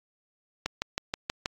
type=click train; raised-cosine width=0.2 ms; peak=-11 dBFS; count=6; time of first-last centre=0.66-1.459 s; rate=6.26 Hz; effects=AAC 64 kbps